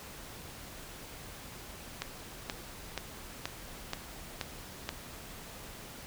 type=click train; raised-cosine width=0.2 ms; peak=-16 dBFS; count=7; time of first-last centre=2.02-4.891 s; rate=2.09 Hz; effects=pink hiss -47 dBFS RMS until 6.06 s